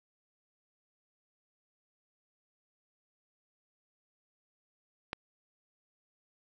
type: click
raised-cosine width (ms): 0.3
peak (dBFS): -18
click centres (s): 5.131
effects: none